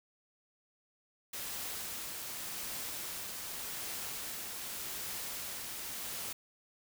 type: noise with tremolo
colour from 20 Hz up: white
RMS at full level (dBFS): -40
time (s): 1.33-6.33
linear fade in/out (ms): 5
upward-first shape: triangle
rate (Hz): 0.86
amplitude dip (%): 25
effects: none